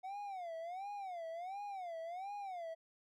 triangle tone with vibrato, 732 Hz, F#5, 19 cents flat, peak -40 dBFS, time 0.03-2.75 s, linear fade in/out 20 ms, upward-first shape sine, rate 1.4 Hz, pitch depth 200 cents each way, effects none

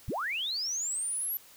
sine linear sweep, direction up, 43.39 to 11940 Hz, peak -30 dBFS, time 0.08-1.37 s, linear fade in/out 0 ms, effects white hiss -55 dBFS RMS until 1.56 s

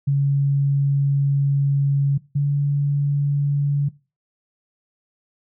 sine tone pair in turn, 140 / 142.69 Hz, C#3 / D3, +18 / -50 cents, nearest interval unison, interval 32 cents, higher second, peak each -15 / -16 dBFS, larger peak first, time 0.07-2.18 / 2.35-3.89 s, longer first, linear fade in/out 10 ms, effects noise-tail reverb RT60 0.3 s tail -20 dB re dry

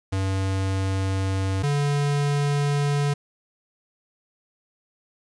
square tone pair in turn, 96 / 143.84 Hz, G2 / D3, -36 / -36 cents, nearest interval perfect fifth, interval 700 cents, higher second, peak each -23 / -21 dBFS, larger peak second, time 0.12-1.63 / 1.63-3.14 s, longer neither, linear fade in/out 10 ms, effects resampled to 22050 Hz + 8-bit

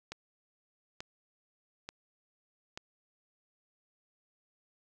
click train, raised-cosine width 0.2 ms, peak -23 dBFS, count 4, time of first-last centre 0.12-2.775 s, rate 1.13 Hz, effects none

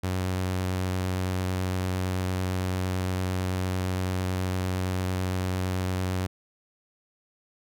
sawtooth tone with vibrato, 92.5 Hz, F#2, in tune, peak -22 dBFS, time 0.03-6.27 s, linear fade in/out 10 ms, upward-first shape square, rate 8.9 Hz, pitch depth 9 cents each way, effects none

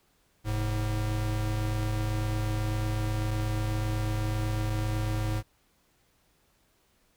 square tone pair together, 44.95 / 106.8 Hz, F#1 / G#2, -49 / +49 cents, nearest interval octave + minor third, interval 1498 cents, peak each -33 / -29 dBFS, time 0.44-5.43 s, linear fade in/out 50 ms, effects pink hiss -68 dBFS RMS until 7.16 s

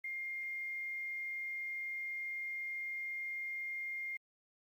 sine tone with quantisation, 2118 Hz, C7, 21 cents sharp, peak -38 dBFS, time 0.04-4.17 s, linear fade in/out 5 ms, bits 11, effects Opus 24 kbps

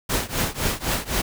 pink noise with tremolo, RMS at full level -21 dBFS, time 0.09-1.22 s, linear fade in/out 10 ms, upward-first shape triangle, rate 3.9 Hz, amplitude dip 95%, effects none

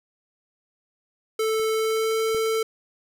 square tone with pitch glide, 440 to 444.3 Hz, A4 to A4, 0 to +17 cents, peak -22 dBFS, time 1.39-2.63 s, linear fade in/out 5 ms, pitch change +17 cents, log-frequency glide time 1.72-2.17 s
clicks, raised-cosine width 2 ms, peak -33 / -23 dBFS, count 2, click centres 1.598 / 2.347 s
effects none

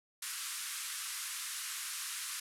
white band-pass noise, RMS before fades -41 dBFS, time 0.22-2.4 s, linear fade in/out 5 ms, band 1100 to 12000 Hz, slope 48 dB/octave, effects none

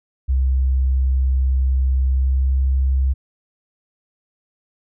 sine tone with pitch glide, 65.41 to 66.25 Hz, C2 to C2, 0 to +22 cents, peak -14 dBFS, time 0.28-3.14 s, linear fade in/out 20 ms, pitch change +22 cents, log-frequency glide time 2.07-2.57 s, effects none

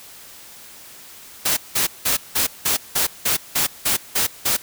white noise bursts, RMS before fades -19 dBFS, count 11, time 1.45-4.57 s, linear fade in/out 10 ms, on 120 ms, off 180 ms, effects white hiss -42 dBFS RMS until 4.62 s

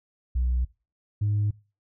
sine tone pair in turn, 61.8 / 103.93 Hz, B1 / G#2, +2 / +2 cents, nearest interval major sixth, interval 900 cents, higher second, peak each -20 dBFS, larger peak neither, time 0.35-0.65 / 1.21-1.51 s, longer neither, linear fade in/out 10 ms, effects noise-tail reverb RT60 0.3 s tail -21 dB re dry + tanh soft clip ceiling -19 dBFS

